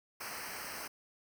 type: noise with comb filter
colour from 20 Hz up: pink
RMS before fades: -43 dBFS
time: 0.2-0.88 s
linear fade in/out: 10 ms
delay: 0.28 ms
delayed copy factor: -0.95
effects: none